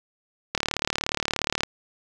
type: click train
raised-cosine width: 0.2 ms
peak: -6 dBFS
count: 41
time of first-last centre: 0.55-1.634 s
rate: 36.9 Hz
effects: none